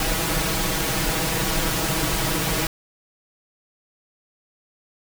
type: noise with comb filter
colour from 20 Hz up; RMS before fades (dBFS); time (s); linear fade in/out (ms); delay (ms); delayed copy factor
pink; -23; 0-2.67; 2; 6.2; +0.95
effects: none